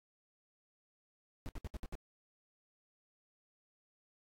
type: noise bursts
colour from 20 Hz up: brown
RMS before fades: -41 dBFS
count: 6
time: 1.46-1.953 s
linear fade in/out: 0 ms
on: 28 ms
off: 65 ms
effects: AAC 48 kbps

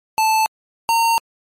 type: tone pair in turn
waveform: square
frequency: 878 / 917 Hz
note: A5 / A#5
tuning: -4 / -29 cents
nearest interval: minor second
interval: 75 cents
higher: second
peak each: -14 dBFS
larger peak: neither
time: 0.18-0.46 / 0.89-1.18 s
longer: second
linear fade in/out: 0 ms
effects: MP3 64 kbps

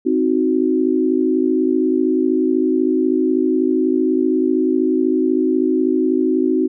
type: chord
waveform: sine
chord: C diminished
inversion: none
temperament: equal with one note detuned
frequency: 261.6 / 314 / 370 Hz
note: C4 / Eb4 / Gb4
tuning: 0 / +16 / 0 cents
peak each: -18 dBFS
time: 0.05-6.68 s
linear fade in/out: 20 ms
effects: none

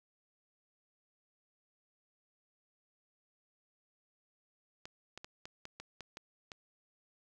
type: clicks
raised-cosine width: 0.2 ms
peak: -28 dBFS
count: 9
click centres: 4.855 / 5.176 / 5.245 / 5.455 / 5.654 / 5.8 / 6.007 / 6.171 / 6.518 s
effects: 11-bit

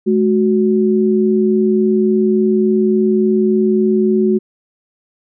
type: tone pair together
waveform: sine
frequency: 213.5 / 370 Hz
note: G#3 / F#4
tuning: +48 / 0 cents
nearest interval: minor seventh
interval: 952 cents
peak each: -13 dBFS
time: 0.06-4.39 s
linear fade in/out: 20 ms
effects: none

